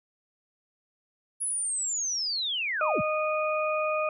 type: linear sweep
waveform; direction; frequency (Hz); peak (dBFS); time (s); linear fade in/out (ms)
sine; down; 10548 to 40; -27; 1.4-3.02; 20
type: harmonic tone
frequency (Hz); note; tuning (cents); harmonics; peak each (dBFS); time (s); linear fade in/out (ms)
617; D#5; -15; 1 / 2 / 4; -27 / -30 / -33; 2.81-4.09; 2
effects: none